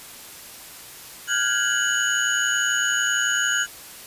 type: tone cluster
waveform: sine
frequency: 1413 / 1524 / 1651 / 2959 / 6720 Hz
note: F6 / G6 / G#6 / F#7 / G#8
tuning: +20 / -49 / -11 / -1 / +19 cents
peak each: -26 dBFS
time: 1.27-3.67 s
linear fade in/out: 50 ms
effects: white hiss -41 dBFS RMS until 4.06 s + resampled to 32000 Hz